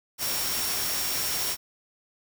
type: tone in noise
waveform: sine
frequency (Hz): 5550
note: F8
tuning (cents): -12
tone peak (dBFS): -33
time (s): 0.18-1.57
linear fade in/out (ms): 50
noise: white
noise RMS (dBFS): -29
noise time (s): 0.18-1.57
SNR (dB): -7
effects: none